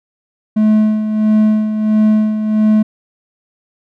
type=tone with tremolo; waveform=triangle; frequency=215 Hz; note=A3; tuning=40 cents flat; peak=-5 dBFS; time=0.56-2.83 s; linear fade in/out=10 ms; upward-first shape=sine; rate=1.5 Hz; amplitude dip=60%; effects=none